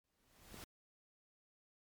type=noise with exponential growth; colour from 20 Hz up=pink; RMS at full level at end=-49 dBFS; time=0.04-0.64 s; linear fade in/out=1 ms; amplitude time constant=130 ms
type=click; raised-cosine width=2 ms; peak=-39 dBFS; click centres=0.543 s
effects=MP3 96 kbps